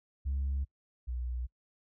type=tone pair in turn; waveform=sine; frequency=68.4 / 61.34 Hz; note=C#2 / B1; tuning=-23 / -11 cents; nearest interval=major second; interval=188 cents; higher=first; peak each=-28 / -32 dBFS; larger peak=first; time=0.25-0.65 / 1.07-1.47 s; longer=neither; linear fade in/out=20 ms; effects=noise-tail reverb RT60 0.1 s tail -26 dB re dry + tanh soft clip ceiling -27 dBFS